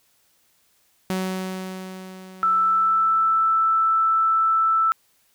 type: tone with exponential decay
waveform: sawtooth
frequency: 187.2 Hz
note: F#3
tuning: 20 cents sharp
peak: -18 dBFS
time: 1.1-3.86 s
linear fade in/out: 0 ms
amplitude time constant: 600 ms
type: tone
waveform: sine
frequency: 1322 Hz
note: E6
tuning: 5 cents sharp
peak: -16 dBFS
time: 2.43-4.92 s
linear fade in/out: 0 ms
effects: white hiss -63 dBFS RMS until 5.34 s